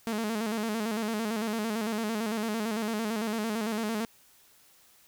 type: tone with vibrato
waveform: sawtooth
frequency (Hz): 219.3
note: A3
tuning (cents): -6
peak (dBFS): -25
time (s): 0.07-4.05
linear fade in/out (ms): 0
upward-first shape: square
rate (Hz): 8.9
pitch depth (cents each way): 71
effects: white hiss -60 dBFS RMS until 5.07 s